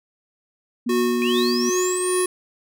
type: tone with pitch glide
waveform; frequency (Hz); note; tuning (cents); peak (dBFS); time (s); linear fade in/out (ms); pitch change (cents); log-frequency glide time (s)
sine; 240 to 241.5; B3 to B3; -49 to -39; -21; 0.86-1.7; 10; +10; 1.17-1.45
type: tone with tremolo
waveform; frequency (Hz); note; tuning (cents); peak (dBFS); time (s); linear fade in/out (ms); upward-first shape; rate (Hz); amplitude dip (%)
square; 364.9; F#4; -24; -19; 0.89-2.26; 5; triangle; 2.5; 45
type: linear sweep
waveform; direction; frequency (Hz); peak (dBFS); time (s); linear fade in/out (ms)
sine; up; 2427 to 10280; -25; 1.22-2.26; 0
effects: none